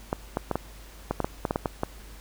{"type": "clicks", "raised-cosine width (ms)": 1, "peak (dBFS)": -11, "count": 12, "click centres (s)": [0.129, 0.371, 0.513, 0.556, 1.11, 1.203, 1.245, 1.452, 1.509, 1.559, 1.658, 1.834], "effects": ["added 50 Hz sine -45 dBFS peak until 2.2 s", "pink hiss -50 dBFS RMS until 2.2 s"]}